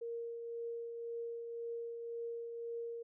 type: tone with tremolo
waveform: sine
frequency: 466.2 Hz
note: A#4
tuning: in tune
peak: -38 dBFS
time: 0.01-3.03 s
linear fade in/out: 10 ms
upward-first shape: triangle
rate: 1.9 Hz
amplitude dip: 40%
effects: none